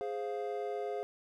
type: chord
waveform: triangle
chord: F minor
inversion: first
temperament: equal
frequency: 415.3 / 523.3 / 698.5 Hz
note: Ab4 / C5 / F5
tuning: 0 / 0 / 0 cents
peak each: -35 / -39 / -38 dBFS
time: 0.01-1.03 s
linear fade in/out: 0 ms
effects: none